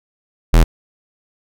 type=tone; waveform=square; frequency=41.2 Hz; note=E1; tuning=in tune; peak=-7 dBFS; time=0.53-0.64 s; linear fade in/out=10 ms; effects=none